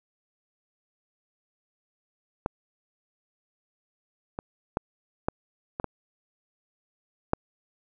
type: clicks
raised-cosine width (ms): 1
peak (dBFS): -12 / -18 / -11 / -10 / -17 / -15 / -7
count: 7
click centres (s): 2.461 / 4.389 / 4.771 / 5.285 / 5.799 / 5.843 / 7.334
effects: none